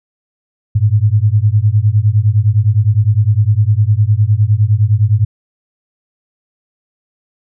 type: beating tone pair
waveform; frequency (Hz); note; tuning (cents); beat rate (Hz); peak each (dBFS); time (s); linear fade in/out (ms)
sine; 101 / 110.8; G#2 / A2; -48 / +13; 9.8; -11; 0.75-5.25; 10
effects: none